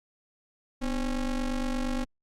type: ring-modulated tone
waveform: square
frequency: 137.3 Hz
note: C#3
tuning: 16 cents flat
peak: -25 dBFS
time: 0.81-2.05 s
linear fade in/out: 20 ms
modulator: 113 Hz
effects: low-pass 9000 Hz 12 dB/octave + Opus 48 kbps